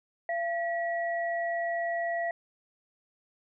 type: tone pair together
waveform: sine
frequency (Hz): 682 / 1929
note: F5 / B6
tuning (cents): -41 / -41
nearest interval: octave + tritone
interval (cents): 1800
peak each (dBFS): -29 / -34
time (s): 0.29-2.31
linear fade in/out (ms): 2
effects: none